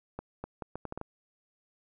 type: accelerating click train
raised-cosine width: 1 ms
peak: -23 dBFS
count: 8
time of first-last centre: 0.19-1.014 s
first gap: 250 ms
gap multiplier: 0.73
effects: none